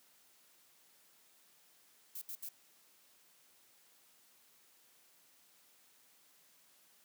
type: noise bursts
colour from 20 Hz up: violet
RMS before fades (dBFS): -44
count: 3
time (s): 2.15-2.49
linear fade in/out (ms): 5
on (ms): 66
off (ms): 71
effects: white hiss -67 dBFS RMS until 7.04 s + high-pass 150 Hz 12 dB/octave